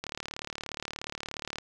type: click train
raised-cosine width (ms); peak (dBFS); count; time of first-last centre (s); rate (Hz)
0.2; -18; 58; 0.04-1.585; 36.9
effects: none